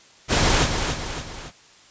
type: noise with echo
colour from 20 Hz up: pink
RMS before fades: -18 dBFS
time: 0.28-0.68 s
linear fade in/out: 50 ms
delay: 280 ms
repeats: 3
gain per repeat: -6 dB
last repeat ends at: 1.52 s
effects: white hiss -51 dBFS RMS until 1.9 s + resampled to 16000 Hz